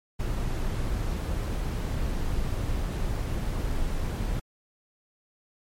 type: noise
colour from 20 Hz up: brown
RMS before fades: -28 dBFS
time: 0.19-4.4 s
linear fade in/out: 10 ms
effects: MP3 64 kbps